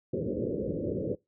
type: low-pass noise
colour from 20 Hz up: white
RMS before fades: -31 dBFS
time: 0.13-1.15 s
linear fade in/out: 5 ms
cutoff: 550 Hz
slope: 96 dB/octave
effects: noise-tail reverb RT60 0.2 s tail -22 dB re dry + high-pass 100 Hz 12 dB/octave